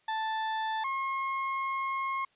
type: tone pair in turn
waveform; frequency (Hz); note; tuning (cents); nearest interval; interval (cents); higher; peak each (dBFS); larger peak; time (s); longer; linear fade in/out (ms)
35% pulse; 880 / 1077.7; A5 / C#6; 0 / -49; major third; 351; second; -28; neither; 0.08-0.84 / 0.84-2.25; second; 5
effects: white hiss -68 dBFS RMS until 2.35 s + resampled to 8000 Hz